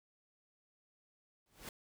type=noise with exponential growth; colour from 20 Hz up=pink; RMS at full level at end=-43 dBFS; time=1.46-1.69 s; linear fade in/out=2 ms; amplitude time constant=50 ms; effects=none